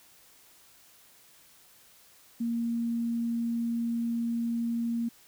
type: tone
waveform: sine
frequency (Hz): 233.1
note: A#3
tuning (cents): 0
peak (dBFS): -27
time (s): 2.4-5.09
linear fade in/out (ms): 10
effects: white hiss -58 dBFS RMS until 5.27 s